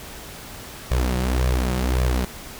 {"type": "tone with flanger", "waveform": "sawtooth", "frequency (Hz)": 62.8, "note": "B1", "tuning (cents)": 30, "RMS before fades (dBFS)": -21, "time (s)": [0.91, 2.25], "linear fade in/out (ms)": 5, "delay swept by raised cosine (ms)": [1.7, 5.6], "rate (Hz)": 1.8, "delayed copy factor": 0.8, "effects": ["pink hiss -38 dBFS RMS until 2.59 s"]}